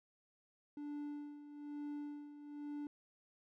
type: tone with tremolo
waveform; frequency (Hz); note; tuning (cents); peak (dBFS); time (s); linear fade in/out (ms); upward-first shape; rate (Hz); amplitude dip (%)
triangle; 292.5; D4; -7; -39; 0.77-2.87; 2; sine; 1.1; 70
effects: none